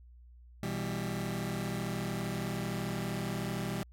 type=chord; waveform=sawtooth; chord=E minor; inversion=second; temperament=just; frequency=123.61 / 164.81 / 197.78 Hz; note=B2 / E3 / G3; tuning=+2 / 0 / +16 cents; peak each=-34 / -34 / -33 dBFS; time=0.63-3.83 s; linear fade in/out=0 ms; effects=added 60 Hz sine -52 dBFS peak until 3.92 s + AAC 64 kbps